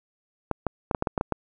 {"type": "clicks", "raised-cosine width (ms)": 1, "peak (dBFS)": -10, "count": 9, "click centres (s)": [0.513, 0.667, 0.912, 0.948, 1.024, 1.072, 1.178, 1.211, 1.323], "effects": []}